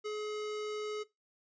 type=tone; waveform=square; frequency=423.7 Hz; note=G#4; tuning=35 cents sharp; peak=-36 dBFS; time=0.04-1.04 s; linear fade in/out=20 ms; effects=noise-tail reverb RT60 0.2 s tail -20 dB re dry + resampled to 16000 Hz